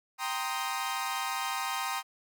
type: chord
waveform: sawtooth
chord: C minor seventh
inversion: second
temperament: equal with one note detuned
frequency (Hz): 784 / 932.3 / 1046.5 / 1249.6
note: G5 / Bb5 / C6 / Eb6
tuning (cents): 0 / 0 / 0 / +7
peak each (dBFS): -33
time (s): 0.18-2.03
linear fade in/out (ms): 50
effects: none